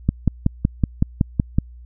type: click train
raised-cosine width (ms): 5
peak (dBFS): -3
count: 9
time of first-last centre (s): 0.09-1.585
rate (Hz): 5.35
effects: added 60 Hz sine -38 dBFS peak until 1.85 s